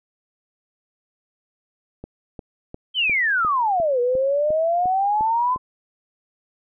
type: click train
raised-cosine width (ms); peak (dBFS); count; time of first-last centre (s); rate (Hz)
2; -21; 11; 2.04-5.561; 2.84
type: exponential two-way sweep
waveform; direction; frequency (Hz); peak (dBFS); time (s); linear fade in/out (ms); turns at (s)
sine; down then up; 3184 to 479.7 to 1036; -17; 2.94-5.58; 50; 4
effects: none